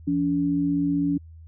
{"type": "tone pair together", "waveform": "sine", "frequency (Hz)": [169.2, 284.8], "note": ["E3", "C#4"], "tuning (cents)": [45, 47], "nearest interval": "major sixth", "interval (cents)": 902, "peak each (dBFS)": [-27, -21], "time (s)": [0.07, 1.18], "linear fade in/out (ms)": 10, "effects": ["added 81 Hz sine -42 dBFS peak until 1.47 s"]}